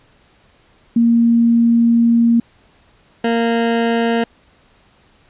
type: tone pair in turn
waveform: sine / 20% pulse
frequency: 233.1 / 231.5 Hz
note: A#3 / A#3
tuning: 0 / -12 cents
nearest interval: unison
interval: 12 cents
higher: first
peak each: -9 dBFS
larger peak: neither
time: 0.96-2.4 / 3.24-4.24 s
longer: first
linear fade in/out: 5 ms
effects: pink hiss -53 dBFS RMS until 5.29 s + resampled to 8000 Hz